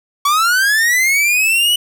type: linear sweep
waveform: 45% pulse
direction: up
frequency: 1119 to 2973 Hz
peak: -11 dBFS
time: 0.25-1.76 s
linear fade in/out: 5 ms
effects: none